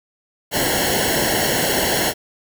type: noise with comb filter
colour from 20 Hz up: pink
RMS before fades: -19 dBFS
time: 0.51-2.14 s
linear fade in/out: 50 ms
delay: 0.82 ms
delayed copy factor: -0.9
effects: none